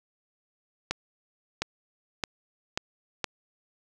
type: accelerating click train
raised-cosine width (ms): 0.2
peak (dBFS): -10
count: 5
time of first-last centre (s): 0.91-3.243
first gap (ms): 710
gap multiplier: 0.87
effects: none